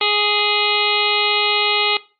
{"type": "harmonic tone", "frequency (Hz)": 416.1, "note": "G#4", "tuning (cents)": 3, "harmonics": [1, 2, 3, 5, 6, 7, 8, 9, 10], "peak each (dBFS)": [-24, -24, -24, -24, -24, -24, -24, -24, -24], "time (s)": [0.01, 1.97], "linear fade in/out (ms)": 2, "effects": ["noise-tail reverb RT60 0.3 s tail -18 dB re dry", "Opus 32 kbps"]}